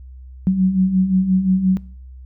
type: beating tone pair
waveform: sine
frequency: 183.1 / 188.8 Hz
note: F#3 / F#3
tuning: -18 / +35 cents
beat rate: 5.7 Hz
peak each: -20 / -14 dBFS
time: 0.47-1.77 s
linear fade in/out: 0 ms
effects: noise-tail reverb RT60 0.5 s tail -22 dB re dry + added 64 Hz sine -35 dBFS peak until 2.25 s